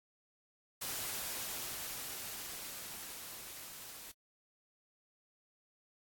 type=noise with level ramp; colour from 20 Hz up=white; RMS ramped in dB=-39 to -50 dBFS; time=0.81-4.12 s; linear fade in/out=10 ms; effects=AAC 64 kbps